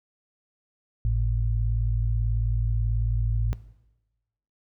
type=tone pair together; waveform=sine; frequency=52.32 / 110.7 Hz; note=G#1 / A2; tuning=+14 / +11 cents; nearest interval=octave + minor second; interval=1297 cents; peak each=-22 / -25 dBFS; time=1.05-3.53 s; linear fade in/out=0 ms; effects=noise-tail reverb RT60 1.0 s tail -18 dB re dry